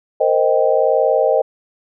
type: chord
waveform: sine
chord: C minor seventh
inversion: third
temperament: equal with one note detuned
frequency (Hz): 462.1 / 523.3 / 622.3 / 784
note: Bb4 / C5 / Eb5 / G5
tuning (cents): -15 / 0 / 0 / 0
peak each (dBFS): -18 / -16 / -16 / -21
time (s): 0.2-1.42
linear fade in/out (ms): 10
effects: none